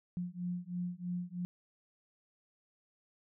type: beating tone pair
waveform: sine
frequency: 176 / 179.1 Hz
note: F3 / F3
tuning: +14 / +44 cents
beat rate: 3.1 Hz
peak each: -39 / -39 dBFS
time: 0.17-1.45 s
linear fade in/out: 0 ms
effects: none